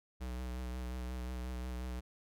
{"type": "tone with vibrato", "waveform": "square", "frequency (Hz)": 62.3, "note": "B1", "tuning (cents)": 16, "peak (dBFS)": -39, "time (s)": [0.2, 2.01], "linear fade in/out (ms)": 20, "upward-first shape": "sine", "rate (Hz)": 5.6, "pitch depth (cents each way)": 30, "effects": []}